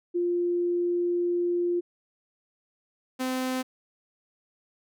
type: tone pair in turn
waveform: sine / sawtooth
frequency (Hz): 349.9 / 257.5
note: F4 / C4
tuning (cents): +3 / -28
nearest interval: perfect fourth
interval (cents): 531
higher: first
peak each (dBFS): -23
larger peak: neither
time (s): 0.14-1.81 / 3.19-3.63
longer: first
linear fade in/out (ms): 20
effects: none